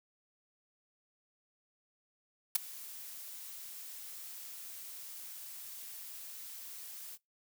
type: noise with ADSR envelope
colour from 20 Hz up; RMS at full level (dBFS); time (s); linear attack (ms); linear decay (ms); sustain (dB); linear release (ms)
blue; -24; 2.55-7.18; 7; 10; -23; 44
effects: noise-tail reverb RT60 0.2 s tail -24 dB re dry